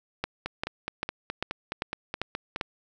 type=two click trains; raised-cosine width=0.3 ms; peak=-15 / -12 dBFS; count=11 / 7; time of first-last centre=0.46-2.561 / 0.24-2.612 s; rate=4.76 / 2.53 Hz; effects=none